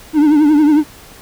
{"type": "tone with vibrato", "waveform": "triangle", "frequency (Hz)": 300.1, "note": "D4", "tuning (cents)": 38, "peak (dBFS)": -5, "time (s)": [0.13, 0.84], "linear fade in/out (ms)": 50, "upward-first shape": "triangle", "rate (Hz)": 11, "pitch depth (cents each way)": 97, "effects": ["pink hiss -39 dBFS RMS until 1.21 s"]}